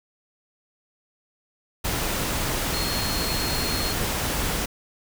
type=tone in noise; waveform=sine; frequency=4269 Hz; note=C8; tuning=34 cents sharp; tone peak=-30 dBFS; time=2.73-3.93 s; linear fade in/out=10 ms; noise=pink; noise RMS=-26 dBFS; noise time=1.84-4.66 s; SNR=-7 dB; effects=none